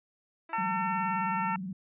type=tone with exponential decay; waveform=10% pulse; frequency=329.6 Hz; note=E4; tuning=in tune; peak=-36 dBFS; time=0.49-1.14 s; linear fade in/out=5 ms; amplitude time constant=140 ms
type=harmonic tone; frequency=450 Hz; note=A4; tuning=39 cents sharp; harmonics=2 / 3 / 4 / 5 / 6; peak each=-30 / -34 / -40 / -41 / -41 dBFS; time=0.53-1.56 s; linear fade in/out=2 ms
type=tone with vibrato; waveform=sine; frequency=187.2 Hz; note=F#3; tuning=20 cents sharp; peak=-34 dBFS; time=0.58-1.73 s; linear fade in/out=5 ms; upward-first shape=square; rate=19 Hz; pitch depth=100 cents each way
effects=resampled to 8000 Hz